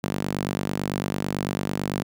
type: tone with high-pass filter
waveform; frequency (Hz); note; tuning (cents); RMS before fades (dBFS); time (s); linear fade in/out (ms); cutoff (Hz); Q
sawtooth; 49; G1; 0; -28; 0.03-2.03; 10; 180; 1.5
effects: none